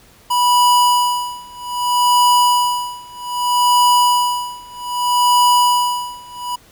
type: tone with tremolo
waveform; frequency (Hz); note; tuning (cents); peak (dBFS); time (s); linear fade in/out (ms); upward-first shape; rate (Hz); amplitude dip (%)
square; 980; B5; -14; -10; 0.3-6.56; 10; sine; 0.63; 95
effects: pink hiss -48 dBFS RMS until 6.71 s